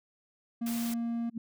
triangle tone, 233.1 Hz, A#3, in tune, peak -28 dBFS, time 0.61-1.3 s, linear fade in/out 10 ms
white noise, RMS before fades -41 dBFS, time 0.66-0.94 s, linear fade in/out 5 ms
sine tone with exponential growth, 228.3 Hz, A#3, 36 cents flat, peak -29 dBFS, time 1.3-1.38 s, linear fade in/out 5 ms, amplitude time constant 16 ms
effects none

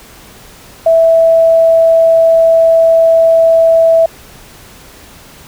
sine tone, 657 Hz, E5, 6 cents flat, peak -4 dBFS, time 0.86-4.06 s, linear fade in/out 5 ms, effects pink hiss -37 dBFS RMS until 5.47 s

